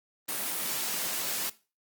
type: high-pass noise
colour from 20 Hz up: white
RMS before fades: -32 dBFS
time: 0.28-1.5 s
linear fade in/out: 10 ms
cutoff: 130 Hz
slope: 96 dB/octave
effects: noise-tail reverb RT60 0.3 s tail -17 dB re dry + Opus 24 kbps